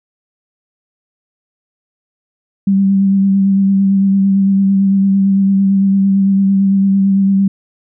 sine tone with vibrato, 195.3 Hz, G3, 6 cents flat, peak -8 dBFS, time 2.67-7.48 s, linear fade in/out 5 ms, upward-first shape sine, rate 8.9 Hz, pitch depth 20 cents each way, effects none

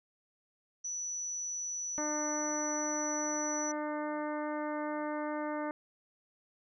sine tone, 5930 Hz, F#8, 3 cents sharp, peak -35 dBFS, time 0.84-3.72 s, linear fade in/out 10 ms
harmonic tone, 300.4 Hz, D4, 39 cents sharp, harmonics 1 / 2 / 3 / 4 / 5 / 6 / 7, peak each -37 / -38 / -41 / -44 / -47 / -49 / -52 dBFS, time 1.98-5.71 s, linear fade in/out 0 ms
effects none

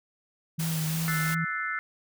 sine tone with vibrato, 160.3 Hz, E3, 48 cents flat, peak -27 dBFS, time 0.58-1.45 s, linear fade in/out 10 ms, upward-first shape sine, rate 2.8 Hz, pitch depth 35 cents each way
white noise, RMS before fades -35 dBFS, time 0.59-1.35 s, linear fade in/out 10 ms
sine chord, F# half-diminished seventh, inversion third, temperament equal, 1318.5 / 1480 / 1760 / 2093 Hz, E6 / F#6 / A6 / C7, 0 / 0 / 0 / 0 cents, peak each -34 dBFS, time 1.08-1.79 s, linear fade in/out 0 ms
effects none

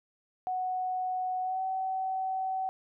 sine tone with pitch glide, 740 to 758.6 Hz, F#5 to F#5, 0 to +43 cents, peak -29 dBFS, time 0.47-2.69 s, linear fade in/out 0 ms, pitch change +43 cents, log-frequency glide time 1.42-1.62 s, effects none

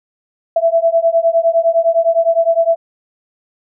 sine beating tone pair, 660 / 669.8 Hz, E5 / E5, +2 / +27 cents, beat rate 9.8 Hz, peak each -13 dBFS, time 0.56-2.76 s, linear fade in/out 5 ms, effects none

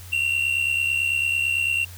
triangle tone pair together, 2725 / 2794 Hz, F7 / F7, -43 / 0 cents, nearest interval unison, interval 43 cents, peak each -20 / -24 dBFS, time 0.12-1.85 s, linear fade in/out 10 ms, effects added 90 Hz sine -39 dBFS peak until 1.97 s + white hiss -45 dBFS RMS until 1.97 s

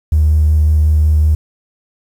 triangle tone with vibrato, 76.7 Hz, D#2, 24 cents flat, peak -4 dBFS, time 0.12-1.35 s, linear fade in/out 5 ms, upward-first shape square, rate 5.4 Hz, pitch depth 9 cents each way, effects tanh soft clip ceiling -5 dBFS + 7-bit

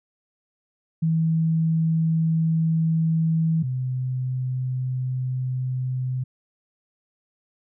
sine tone pair in turn, 162 / 128.3 Hz, E3 / C3, -30 / -34 cents, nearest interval major third, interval 404 cents, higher first, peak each -18 / -23 dBFS, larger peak first, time 1.02-3.63 / 3.63-6.24 s, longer neither, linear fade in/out 10 ms, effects none

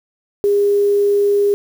sine tone with quantisation, 406 Hz, G#4, 39 cents flat, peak -11 dBFS, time 0.44-1.54 s, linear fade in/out 0 ms, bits 6, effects none

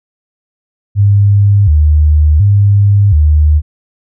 sine tone with vibrato, 87.6 Hz, F2, 6 cents sharp, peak -4 dBFS, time 0.95-3.62 s, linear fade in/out 50 ms, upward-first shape square, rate 0.69 Hz, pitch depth 250 cents each way, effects none

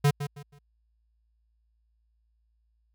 square tone with echo, 144 Hz, D3, 34 cents flat, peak -19 dBFS, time 0.04-0.11 s, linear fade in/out 10 ms, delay 160 ms, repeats 3, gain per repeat -11 dB, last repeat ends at 0.59 s, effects added 56 Hz sine -67 dBFS peak until 2.94 s

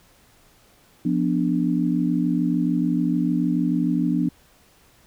sine chord, B diminished, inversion second, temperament equal, 174.61 / 246.9 / 293.7 Hz, F3 / B3 / D4, 0 / 0 / 0 cents, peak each -23 dBFS, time 1.05-4.29 s, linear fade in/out 5 ms, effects pink hiss -56 dBFS RMS until 5.06 s

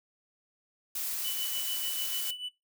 blue noise, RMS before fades -34 dBFS, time 0.95-2.31 s, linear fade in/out 5 ms
triangle tone with tremolo, 2977 Hz, F#7, 10 cents sharp, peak -32 dBFS, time 1.24-2.49 s, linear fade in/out 10 ms, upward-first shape triangle, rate 6.8 Hz, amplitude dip 80%
effects noise-tail reverb RT60 0.2 s tail -18 dB re dry

